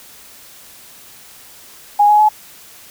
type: tone with pitch steps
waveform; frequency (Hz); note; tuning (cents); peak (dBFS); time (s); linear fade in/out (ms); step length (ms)
sine; 825 / 838.5 / 852.1; G#5 / G#5 / G#5; -12 / +16 / +44; -7; 1.99-2.29; 10; 100
effects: white hiss -41 dBFS RMS until 2.9 s

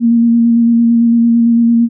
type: tone with vibrato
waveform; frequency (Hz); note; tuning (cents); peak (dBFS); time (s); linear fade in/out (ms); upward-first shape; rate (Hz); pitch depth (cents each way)
sine; 233.1; A#3; 0; -6; 0-1.89; 50; square; 8.9; 14
effects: none

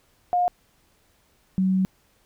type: tone pair in turn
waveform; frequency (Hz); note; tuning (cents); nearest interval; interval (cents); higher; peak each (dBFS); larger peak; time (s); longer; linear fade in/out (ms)
sine; 713 / 188.31; F5 / F#3; +36 / +31; octave + major seventh; 2305; first; -18; neither; 0.33-0.48 / 1.58-1.85; second; 0
effects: pink hiss -63 dBFS RMS until 2.25 s

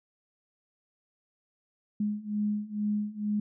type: beating tone pair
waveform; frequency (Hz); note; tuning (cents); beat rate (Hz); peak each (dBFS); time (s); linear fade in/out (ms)
sine; 207.7 / 209.9; G#3 / G#3; 0 / +19; 2.2; -32 / -30; 2-3.4; 5
effects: none

